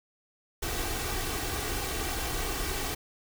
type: noise with comb filter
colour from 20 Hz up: pink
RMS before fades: -32 dBFS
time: 0.62-2.95 s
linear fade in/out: 10 ms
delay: 2.6 ms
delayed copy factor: +0.6
effects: none